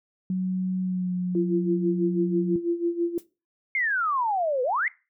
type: tone with pitch glide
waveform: sine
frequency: 185.5 to 180.64 Hz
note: F#3 to F#3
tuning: +5 to -41 cents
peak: -23 dBFS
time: 0.3-2.56 s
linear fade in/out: 2 ms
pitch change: -46 cents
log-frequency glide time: 0.82-1.14 s
type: tone with tremolo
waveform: sine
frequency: 342.3 Hz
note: F4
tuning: 35 cents flat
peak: -20 dBFS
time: 1.35-3.18 s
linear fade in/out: 2 ms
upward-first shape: sine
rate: 6.1 Hz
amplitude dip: 80%
type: noise with exponential decay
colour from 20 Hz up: blue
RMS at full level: -40 dBFS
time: 3.18-3.26 s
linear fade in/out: 5 ms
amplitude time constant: 17 ms
type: exponential two-way sweep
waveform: sine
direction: down then up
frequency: 2175 to 484.4 to 2175 Hz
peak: -22 dBFS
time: 3.75-4.88 s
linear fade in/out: 2 ms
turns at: 4.63 s
effects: noise-tail reverb RT60 0.3 s tail -21 dB re dry